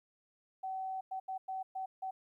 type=tone bursts at uneven times; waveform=sine; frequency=760 Hz; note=F#5; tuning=46 cents sharp; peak=-36 dBFS; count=6; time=0.63-1.01 / 1.11-1.2 / 1.28-1.38 / 1.48-1.63 / 1.75-1.86 / 2.02-2.11 s; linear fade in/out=10 ms; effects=13-bit